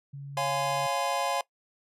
sine tone, 140 Hz, C#3, 18 cents sharp, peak -37 dBFS, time 0.13-0.87 s, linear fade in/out 10 ms
square chord, Db major seventh, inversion none, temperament equal with one note detuned, 554.4 / 698.5 / 830.6 / 1023.2 Hz, Db5 / F5 / Ab5 / C6, 0 / 0 / 0 / -39 cents, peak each -33 dBFS, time 0.37-1.41 s, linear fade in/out 2 ms
effects noise-tail reverb RT60 0.1 s tail -20 dB re dry + low-pass 11000 Hz 12 dB/octave

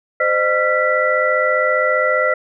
sine tone cluster, 516 / 611 / 1367 / 1972 Hz, C5 / D#5 / F6 / B6, -24 / -32 / -37 / -3 cents, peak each -19 dBFS, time 0.2-2.34 s, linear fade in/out 5 ms, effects none

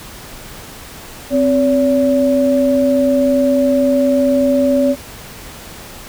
sine tone pair together, 260.9 / 569 Hz, C4 / C#5, -5 / +45 cents, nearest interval octave + minor second, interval 1350 cents, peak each -13 dBFS, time 1.3-4.96 s, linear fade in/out 50 ms, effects pink hiss -34 dBFS RMS until 6.08 s

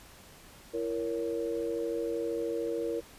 sine chord, A# diminished, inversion second, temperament just, 335.6 / 466.2 / 559.4 Hz, E4 / A#4 / C#5, +31 / 0 / +16 cents, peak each -35 / -32 / -38 dBFS, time 0.73-3.01 s, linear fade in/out 20 ms, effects pink hiss -53 dBFS RMS until 3.18 s + resampled to 32000 Hz

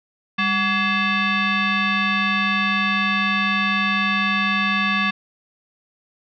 sine tone with frequency modulation, 744 Hz, F#5, 9 cents sharp, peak -17 dBFS, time 0.38-5.11 s, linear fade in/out 10 ms, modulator 944 Hz, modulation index 2.7, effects none

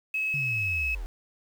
sine tone, 2576 Hz, E7, 41 cents flat, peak -25 dBFS, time 0.14-0.95 s, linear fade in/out 5 ms
sine linear sweep, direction down, 146.83 to 34.36 Hz, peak -31 dBFS, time 0.34-1.06 s, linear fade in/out 0 ms
effects tanh soft clip ceiling -19 dBFS + 8-bit

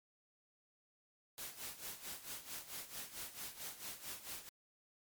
white noise with tremolo, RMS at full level -45 dBFS, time 1.38-4.49 s, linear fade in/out 0 ms, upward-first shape sine, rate 4.5 Hz, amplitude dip 75%, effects MP3 96 kbps

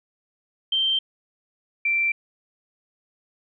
sine tone pair in turn, 3136 / 2349 Hz, G7 / D7, 0 / 0 cents, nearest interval perfect fourth, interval 500 cents, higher first, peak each -19 dBFS, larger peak neither, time 0.72-0.99 / 1.85-2.12 s, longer neither, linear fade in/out 5 ms, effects none

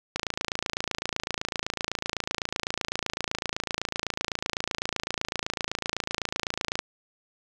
click train, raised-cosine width 0.2 ms, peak -10 dBFS, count 186, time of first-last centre 0.16-6.791 s, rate 27.9 Hz, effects none

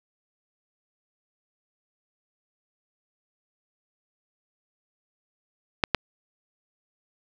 clicks, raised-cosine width 0.3 ms, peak -3 dBFS, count 2, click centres 5.838 / 5.947 s, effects none

